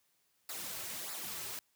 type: noise with flanger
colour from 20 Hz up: white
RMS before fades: -42 dBFS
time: 0.49-1.59 s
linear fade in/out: 2 ms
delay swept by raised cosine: 0.32 to 4.22 ms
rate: 1.6 Hz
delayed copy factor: -0.7
effects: white hiss -75 dBFS RMS until 1.75 s + high-pass 60 Hz 12 dB/octave